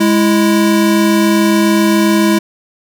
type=tone pair together; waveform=square; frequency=207.7 / 330.4 Hz; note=G#3 / E4; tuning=0 / +4 cents; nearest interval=minor sixth; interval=804 cents; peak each=-12 dBFS; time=0-2.39 s; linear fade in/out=10 ms; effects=none